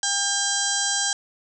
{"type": "harmonic tone with a mistuned harmonic", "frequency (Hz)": 800, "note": "G5", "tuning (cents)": 35, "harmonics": [1, 2, 4, 5, 6, 7, 8, 9, 10], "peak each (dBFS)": [-32, -29, -30, -32, -32, -28, -30, -31, -29], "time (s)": [0.03, 1.13], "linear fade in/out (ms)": 2, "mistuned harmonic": 7, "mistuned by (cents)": 23, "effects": []}